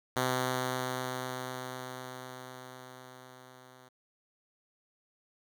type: tone with level ramp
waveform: 5% pulse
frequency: 128 Hz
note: C3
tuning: 38 cents flat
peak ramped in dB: -16 to -43 dBFS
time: 0.16-3.89 s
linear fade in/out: 10 ms
effects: none